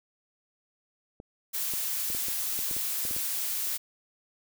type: clicks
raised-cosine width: 2 ms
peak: -29 dBFS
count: 11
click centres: 1.201 / 1.737 / 2.102 / 2.149 / 2.285 / 2.59 / 2.712 / 2.766 / 3.052 / 3.111 / 3.165 s
type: noise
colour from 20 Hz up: blue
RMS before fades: -31 dBFS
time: 1.53-3.78 s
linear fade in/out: 20 ms
effects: none